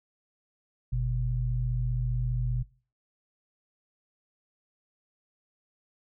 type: tone pair together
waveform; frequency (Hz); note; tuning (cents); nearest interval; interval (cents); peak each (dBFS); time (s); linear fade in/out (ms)
sine; 48.39 / 123.5; G1 / B2; -22 / 0; octave + major third; 1622; -28; 0.92-2.63; 10
effects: noise-tail reverb RT60 0.4 s tail -22 dB re dry